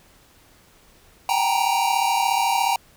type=tone cluster; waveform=square; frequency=770 / 804 / 914 / 951 Hz; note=G5 / G5 / A#5 / A#5; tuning=-31 / +44 / -34 / +34 cents; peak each=-25 dBFS; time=1.29-2.76 s; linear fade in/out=2 ms; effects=pink hiss -54 dBFS RMS until 2.96 s